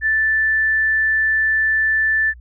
sine tone, 1760 Hz, A6, in tune, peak -14 dBFS, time 0.01-2.34 s, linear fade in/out 50 ms, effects added 60 Hz sine -38 dBFS peak until 2.4 s

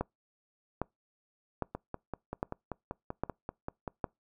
two click trains, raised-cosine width 1 ms, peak -22 / -17 dBFS, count 12 / 6, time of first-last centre 1.75-3.878 / 0.01-4.042 s, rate 5.17 / 1.24 Hz, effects noise-tail reverb RT60 0.2 s tail -26 dB re dry

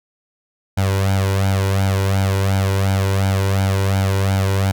sawtooth tone with flanger, 97.1 Hz, G2, 16 cents flat, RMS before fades -17 dBFS, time 0.77-4.72 s, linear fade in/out 10 ms, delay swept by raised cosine 1.3 to 2.09 ms, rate 2.8 Hz, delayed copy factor +0.75, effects none

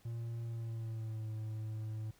triangle tone with pitch glide, 116.2 to 109.05 Hz, A#2 to A2, -5 to -15 cents, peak -36 dBFS, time 0.05-2.11 s, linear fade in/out 5 ms, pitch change -110 cents, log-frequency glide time 0.44-1.29 s, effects pink hiss -67 dBFS RMS until 2.19 s

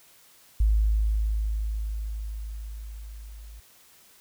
sine tone with level ramp, 53.3 Hz, G#1, 46 cents sharp, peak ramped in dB -17 to -41 dBFS, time 0.6-3.6 s, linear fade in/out 5 ms, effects white hiss -56 dBFS RMS until 4.2 s

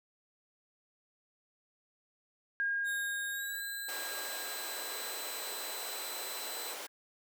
sine tone with exponential decay, 1622 Hz, G#6, 41 cents flat, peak -29 dBFS, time 2.6-6.88 s, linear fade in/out 0 ms, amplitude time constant 930 ms
10% pulse tone with pitch glide, 3729 to 4020 Hz, A#7 to B7, 0 to +30 cents, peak -34 dBFS, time 2.84-6.76 s, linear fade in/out 50 ms, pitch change +130 cents, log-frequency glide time 3.3-3.63 s
pink high-pass noise, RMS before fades -43 dBFS, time 3.88-6.87 s, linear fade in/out 10 ms, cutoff 410 Hz, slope 24 dB/octave
effects none

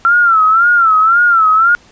sine tone with vibrato, 1349 Hz, E6, 40 cents sharp, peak -6 dBFS, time 0.05-1.75 s, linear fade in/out 0 ms, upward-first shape sine, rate 1.9 Hz, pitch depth 110 cents each way, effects pink hiss -45 dBFS RMS until 1.91 s + resampled to 16000 Hz

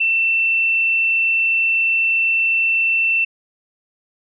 sine tone, 2683 Hz, E7, 30 cents sharp, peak -14 dBFS, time 0-3.25 s, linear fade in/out 10 ms, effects none

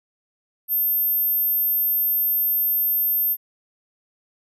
sine tone, 13290 Hz, G#9, in tune, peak -18 dBFS, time 0.68-3.37 s, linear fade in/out 50 ms, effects none

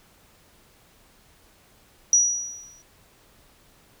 sine tone with exponential decay, 5820 Hz, F#8, 29 cents flat, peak -12 dBFS, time 2.13-2.82 s, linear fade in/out 1 ms, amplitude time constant 150 ms, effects pink hiss -57 dBFS RMS until 4 s

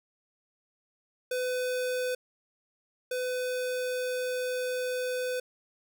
square tone pair in turn, 503 / 503 Hz, B4 / B4, +32 / +32 cents, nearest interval unison, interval 0 cents, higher neither, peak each -29 / -30 dBFS, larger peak first, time 1.31-2.15 / 3.11-5.4 s, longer second, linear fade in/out 5 ms, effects none

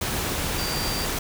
sine tone in noise, 4699 Hz, D8, in tune, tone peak -31 dBFS, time 0.58-1.05 s, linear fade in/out 5 ms, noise pink, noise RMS -27 dBFS, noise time 0.01-1.19 s, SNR -7 dB, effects none

